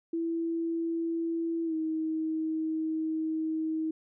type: tone with pitch glide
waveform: sine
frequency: 331.7 to 317.3 Hz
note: E4 to D#4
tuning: +11 to +34 cents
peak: -28 dBFS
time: 0.13-3.91 s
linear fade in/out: 5 ms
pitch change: -77 cents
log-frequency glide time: 1.65-1.74 s
effects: none